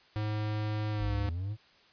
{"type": "tone with pitch glide", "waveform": "square", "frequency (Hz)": [106.6, 101.79], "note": ["G#2", "G#2"], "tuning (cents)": [46, -34], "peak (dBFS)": -31, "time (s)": [0.16, 1.29], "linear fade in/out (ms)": 0, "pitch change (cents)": -80, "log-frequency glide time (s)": [0.91, 1.15]}
{"type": "linear sweep", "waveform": "triangle", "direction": "up", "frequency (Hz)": [44.65, 111], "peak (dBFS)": -30, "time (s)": [0.98, 1.57], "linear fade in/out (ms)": 50}
{"effects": ["white hiss -61 dBFS RMS until 1.92 s", "resampled to 11025 Hz"]}